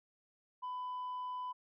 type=tone; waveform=sine; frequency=1000 Hz; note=B5; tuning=21 cents sharp; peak=-36 dBFS; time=0.62-1.53 s; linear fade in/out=20 ms; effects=tanh soft clip ceiling -37 dBFS